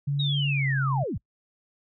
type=tone with pitch glide; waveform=sine; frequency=142 to 135.2 Hz; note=C#3 to C#3; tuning=+42 to -43 cents; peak=-23 dBFS; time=0.07-1.04 s; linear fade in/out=10 ms; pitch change=-85 cents; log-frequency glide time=0.47-0.7 s
type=linear sweep; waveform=sine; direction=down; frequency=3854 to 44.18 Hz; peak=-27 dBFS; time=0.19-1.18 s; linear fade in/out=10 ms
effects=noise-tail reverb RT60 0.1 s tail -24 dB re dry